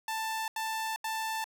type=tone bursts; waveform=sawtooth; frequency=885 Hz; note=A5; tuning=10 cents sharp; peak=-28 dBFS; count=3; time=0.08-1.442 s; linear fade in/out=2 ms; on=400 ms; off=81 ms; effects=none